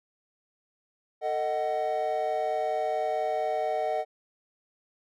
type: chord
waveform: triangle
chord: D# diminished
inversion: second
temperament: just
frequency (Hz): 448 / 622.3 / 746.7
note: A4 / D#5 / F#5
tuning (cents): +31 / 0 / +16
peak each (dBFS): -31 / -27 / -27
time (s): 1.21-4.05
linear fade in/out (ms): 50
effects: tanh soft clip ceiling -17 dBFS